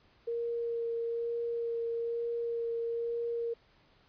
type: tone with vibrato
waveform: sine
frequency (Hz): 466.2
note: A#4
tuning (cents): 0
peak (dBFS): -31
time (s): 0.27-3.54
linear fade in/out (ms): 10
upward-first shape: sine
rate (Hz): 1.1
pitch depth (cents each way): 11
effects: pink hiss -65 dBFS RMS until 4.08 s + resampled to 11025 Hz